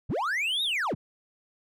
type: linear two-way sweep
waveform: triangle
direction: up then down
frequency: 44.23 to 3825 to 44.23 Hz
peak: -24 dBFS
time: 0.09-0.95 s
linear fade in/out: 10 ms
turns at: 0.63 s
effects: none